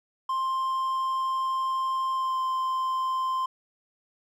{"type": "tone with pitch glide", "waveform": "triangle", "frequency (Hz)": [1052, 1042.9], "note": ["C6", "C6"], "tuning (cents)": [9, -6], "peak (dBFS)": -23, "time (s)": [0.29, 3.46], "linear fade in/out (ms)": 5, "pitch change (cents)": -15, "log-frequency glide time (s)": [2.13, 2.4], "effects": []}